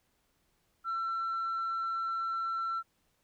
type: tone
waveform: sine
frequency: 1346 Hz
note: E6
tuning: 36 cents sharp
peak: -29 dBFS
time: 0.84-2.83 s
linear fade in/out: 50 ms
effects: tanh soft clip ceiling -29 dBFS + pink hiss -74 dBFS RMS until 3.23 s